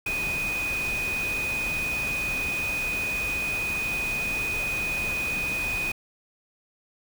sine tone in noise, 2489 Hz, D#7, in tune, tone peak -26 dBFS, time 0.06-5.92 s, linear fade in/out 5 ms, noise pink, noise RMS -35 dBFS, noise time 0.06-5.92 s, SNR +6 dB, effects none

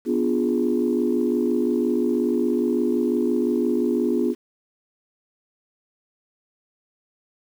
sine chord, B diminished seventh, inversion none, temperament equal with one note detuned, 246.9 / 292.5 / 349.2 / 415.3 Hz, B3 / D4 / F4 / Ab4, 0 / -7 / 0 / 0 cents, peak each -22 / -26 / -23 / -25 dBFS, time 0.05-4.35 s, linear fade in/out 50 ms, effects tanh soft clip ceiling -10 dBFS + 8-bit

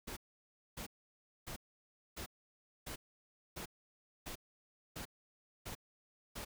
pink noise bursts, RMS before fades -45 dBFS, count 10, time 0.07-6.45 s, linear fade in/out 10 ms, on 98 ms, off 600 ms, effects none

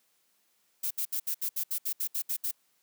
violet noise bursts, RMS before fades -31 dBFS, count 12, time 0.83-2.514 s, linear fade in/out 10 ms, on 78 ms, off 68 ms, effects white hiss -71 dBFS RMS until 2.82 s + high-pass 150 Hz 12 dB/octave

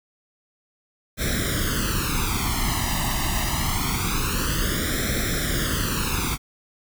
pink noise with flanger, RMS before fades -24 dBFS, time 1.17-6.38 s, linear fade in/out 50 ms, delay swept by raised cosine 0.53 to 1.05 ms, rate 0.25 Hz, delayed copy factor +1, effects none

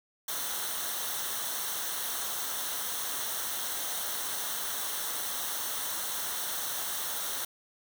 white noise with comb filter, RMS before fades -34 dBFS, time 0.28-7.45 s, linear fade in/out 5 ms, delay 0.41 ms, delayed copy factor -0.65, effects none

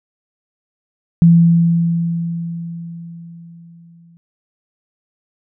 sine tone with exponential decay, 168.5 Hz, E3, 38 cents sharp, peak -4 dBFS, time 1.22-4.17 s, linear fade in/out 0 ms, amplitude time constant 640 ms, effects none

